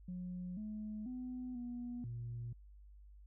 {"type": "tone with pitch steps", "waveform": "sine", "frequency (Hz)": [180.1, 213.5, 251.7, 242.4, 118.7], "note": ["F#3", "G#3", "B3", "B3", "A#2"], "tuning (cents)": [-46, 48, 33, -32, 32], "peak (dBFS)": -40, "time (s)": [0.08, 2.53], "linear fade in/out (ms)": 5, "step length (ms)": 490, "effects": ["tanh soft clip ceiling -37 dBFS", "added 50 Hz sine -55 dBFS peak until 3.26 s"]}